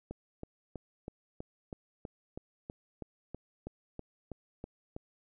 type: click train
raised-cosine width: 2 ms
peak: -27 dBFS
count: 16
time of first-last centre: 0.11-4.964 s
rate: 3.09 Hz
effects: none